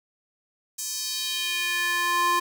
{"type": "tone with high-pass filter sweep", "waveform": "square", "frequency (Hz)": 349.2, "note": "F4", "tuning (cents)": 0, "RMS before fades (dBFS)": -26, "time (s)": [0.78, 2.4], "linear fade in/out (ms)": 10, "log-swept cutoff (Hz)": [6900, 850], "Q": 2.1, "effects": []}